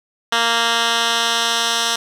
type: tone with band-pass filter sweep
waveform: 10% pulse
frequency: 231.8 Hz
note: A#3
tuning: 10 cents flat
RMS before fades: -18 dBFS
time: 0.32-1.96 s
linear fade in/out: 5 ms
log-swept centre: 2700 to 4600 Hz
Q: 1
effects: none